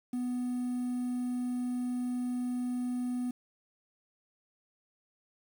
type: tone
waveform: triangle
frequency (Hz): 247.6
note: B3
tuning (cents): +5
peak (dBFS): -28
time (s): 0.13-3.31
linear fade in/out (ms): 5
effects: tanh soft clip ceiling -24 dBFS + 9-bit